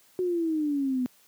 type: exponential sweep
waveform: sine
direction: down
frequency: 370.3 to 246.9 Hz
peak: -24 dBFS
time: 0.19-1.06 s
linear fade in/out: 0 ms
effects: white hiss -60 dBFS RMS until 1.27 s + high-pass 100 Hz 12 dB/octave